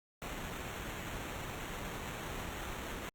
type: noise with sample-and-hold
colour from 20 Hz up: pink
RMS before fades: -42 dBFS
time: 0.22-3.09 s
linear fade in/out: 0 ms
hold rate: 4900 Hz
effects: Opus 48 kbps